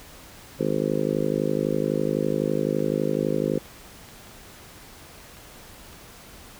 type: harmonic tone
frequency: 51.91 Hz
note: G#1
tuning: in tune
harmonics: 3 / 4 / 5 / 6 / 7 / 8 / 9 / 10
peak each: -30 / -30 / -30 / -30 / -30 / -30 / -30 / -30 dBFS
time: 0.59-3.59 s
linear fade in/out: 10 ms
type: clicks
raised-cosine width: 0.3 ms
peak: -31 dBFS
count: 7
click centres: 2.793 / 3.144 / 3.657 / 4.088 / 4.271 / 5.37 / 5.93 s
effects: pink hiss -46 dBFS RMS until 6.59 s

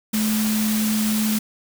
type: tone in noise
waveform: sine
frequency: 215.7 Hz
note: A3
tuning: 34 cents flat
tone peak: -19 dBFS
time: 0.13-1.39 s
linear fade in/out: 10 ms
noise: white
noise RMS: -27 dBFS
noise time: 0.13-1.39 s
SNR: +5 dB
effects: none

